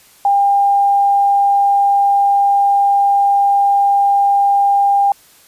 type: tone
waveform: sine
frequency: 801 Hz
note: G5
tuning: 37 cents sharp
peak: -9 dBFS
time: 0.25-5.12 s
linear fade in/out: 2 ms
effects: white hiss -47 dBFS RMS until 5.47 s + resampled to 32000 Hz